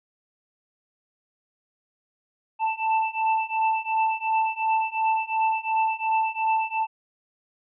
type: beating tone pair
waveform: square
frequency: 883 / 885.8 Hz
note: A5 / A5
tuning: +6 / +11 cents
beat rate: 2.8 Hz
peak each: -26 / -25 dBFS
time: 2.59-6.87 s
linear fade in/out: 50 ms
effects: resampled to 8000 Hz